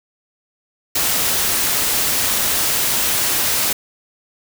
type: noise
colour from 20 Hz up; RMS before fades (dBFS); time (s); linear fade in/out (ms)
white; -18; 0.95-3.73; 5
effects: none